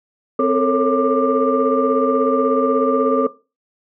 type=tone cluster; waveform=sine; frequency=259.6 / 438.9 / 455.3 / 550 / 1188 Hz; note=C4 / A4 / A#4 / C#5 / D6; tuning=-13 / -4 / -41 / -14 / +20 cents; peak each=-19 dBFS; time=0.39-3.27 s; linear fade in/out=5 ms; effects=noise-tail reverb RT60 0.3 s tail -18 dB re dry + tanh soft clip ceiling -4 dBFS